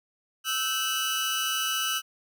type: tone cluster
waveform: sawtooth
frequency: 1310 / 1542 / 2944 Hz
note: E6 / G6 / F#7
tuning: -11 / -29 / -9 cents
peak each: -28 / -30 / -25 dBFS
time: 0.44-2.02 s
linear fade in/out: 50 ms
effects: none